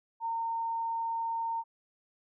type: tone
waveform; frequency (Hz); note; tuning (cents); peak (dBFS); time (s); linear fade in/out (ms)
sine; 915; A#5; -32; -30; 0.2-1.64; 50
effects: none